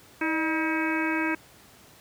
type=harmonic tone with a mistuned harmonic; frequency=319.7 Hz; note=D#4; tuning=47 cents sharp; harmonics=1 / 2 / 3 / 4 / 5 / 6 / 7 / 8; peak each=-27 / -38 / -33 / -38 / -31 / -38 / -33 / -35 dBFS; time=0.21-1.35 s; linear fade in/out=5 ms; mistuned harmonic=2; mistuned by=-82 cents; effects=pink hiss -53 dBFS RMS until 2 s + high-pass 80 Hz 12 dB/octave